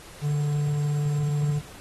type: tone with quantisation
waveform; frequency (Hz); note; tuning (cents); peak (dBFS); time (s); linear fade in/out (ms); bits
triangle; 146.83; D3; 0; -20; 0.21-1.62; 50; 8
effects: pink hiss -46 dBFS RMS until 1.8 s + AAC 32 kbps